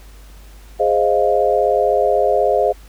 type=chord; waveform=sine; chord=F minor seventh; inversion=first; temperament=equal; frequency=415.3 / 523.3 / 622.3 / 698.5 Hz; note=Ab4 / C5 / Eb5 / F5; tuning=0 / 0 / 0 / 0 cents; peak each=-18 dBFS; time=0.79-2.73 s; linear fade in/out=20 ms; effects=added 50 Hz sine -38 dBFS peak until 2.88 s + pink hiss -48 dBFS RMS until 2.88 s